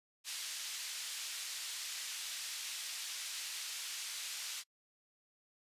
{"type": "band-pass noise", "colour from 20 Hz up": "pink", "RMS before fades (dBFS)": -43, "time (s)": [0.24, 4.64], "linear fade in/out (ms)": 50, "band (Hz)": [3000, 9100], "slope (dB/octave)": 12, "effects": ["noise-tail reverb RT60 0.1 s tail -26 dB re dry", "resampled to 32000 Hz"]}